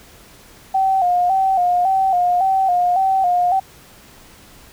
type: tone with vibrato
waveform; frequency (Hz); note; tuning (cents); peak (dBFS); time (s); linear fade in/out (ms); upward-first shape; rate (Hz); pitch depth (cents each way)
sine; 740; F#5; 0; -13; 0.74-3.6; 10; square; 1.8; 66
effects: pink hiss -45 dBFS RMS until 4.72 s